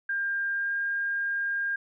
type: tone with pitch glide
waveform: sine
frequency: 1600 to 1610.2 Hz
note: G6 to G6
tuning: +35 to +46 cents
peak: -26 dBFS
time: 0.09-1.76 s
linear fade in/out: 5 ms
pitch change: +11 cents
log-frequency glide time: 0.53-0.73 s
effects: none